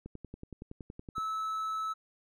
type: click train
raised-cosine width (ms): 3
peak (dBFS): -30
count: 13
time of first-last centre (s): 0.06-1.181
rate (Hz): 10.7
type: tone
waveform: triangle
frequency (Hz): 1303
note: E6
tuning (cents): -20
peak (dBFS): -30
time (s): 1.15-1.94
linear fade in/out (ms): 20
effects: none